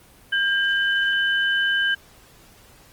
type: tone pair together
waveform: sine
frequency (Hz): 1600 / 3018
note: G6 / F#7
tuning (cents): +35 / +34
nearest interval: major seventh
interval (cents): 1099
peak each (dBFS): -19 / -25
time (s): 0.32-1.95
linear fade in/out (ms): 10
effects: pink hiss -51 dBFS RMS until 2.92 s + Opus 24 kbps